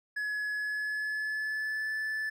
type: tone with pitch glide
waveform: triangle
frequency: 1695 to 1744.7 Hz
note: G#6 to A6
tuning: +35 to -15 cents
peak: -29 dBFS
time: 0.16-2.3 s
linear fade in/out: 10 ms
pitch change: +50 cents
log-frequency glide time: 0.55-1.92 s
effects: none